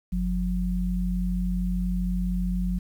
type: tone pair together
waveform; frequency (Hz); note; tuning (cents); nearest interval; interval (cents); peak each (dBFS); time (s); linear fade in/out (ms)
sine; 47.81 / 180.5; G1 / F#3; -43 / -43; octave + major seventh; 2300; -26; 0.12-2.79; 10
effects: 9-bit